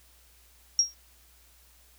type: tone with exponential decay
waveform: sine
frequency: 5610 Hz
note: F8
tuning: 7 cents sharp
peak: -15 dBFS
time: 0.79-0.94 s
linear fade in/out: 1 ms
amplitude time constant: 31 ms
effects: added 60 Hz sine -60 dBFS peak until 1.98 s + white hiss -60 dBFS RMS until 1.98 s